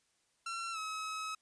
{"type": "tone with pitch glide", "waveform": "sawtooth", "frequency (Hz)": [1357, 1282.3], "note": ["E6", "E6"], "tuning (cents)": [50, -48], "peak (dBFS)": -34, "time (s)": [0.46, 1.35], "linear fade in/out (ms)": 5, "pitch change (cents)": -98, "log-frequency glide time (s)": [0.72, 0.78], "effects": ["white hiss -75 dBFS RMS until 1.41 s", "resampled to 22050 Hz"]}